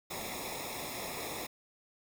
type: noise with comb filter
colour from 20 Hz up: pink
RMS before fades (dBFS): -40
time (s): 0.1-1.47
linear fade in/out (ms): 10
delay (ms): 0.66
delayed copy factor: -0.85
effects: none